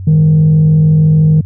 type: tone with frequency modulation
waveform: sine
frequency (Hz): 155.56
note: D#3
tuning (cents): 0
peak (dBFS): -3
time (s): 0.07-1.41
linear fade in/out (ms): 5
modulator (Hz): 46.3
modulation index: 0.21
effects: tanh soft clip ceiling -3 dBFS + added 94 Hz sine -21 dBFS peak until 1.45 s